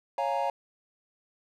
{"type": "chord", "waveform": "triangle", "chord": "Bb minor seventh", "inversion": "first", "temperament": "equal", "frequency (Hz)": [554.4, 698.5, 830.6, 932.3], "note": ["Db5", "F5", "Ab5", "Bb5"], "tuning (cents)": [0, 0, 0, 0], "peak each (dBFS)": -30, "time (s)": [0.18, 0.5], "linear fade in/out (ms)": 2, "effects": []}